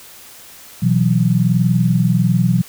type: chord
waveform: sine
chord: B suspended fourth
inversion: none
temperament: equal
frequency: 123.47 / 164.81 / 185 Hz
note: B2 / E3 / F#3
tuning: 0 / 0 / 0 cents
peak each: -16 dBFS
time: 0.82-2.62 s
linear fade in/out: 10 ms
effects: white hiss -40 dBFS RMS until 2.68 s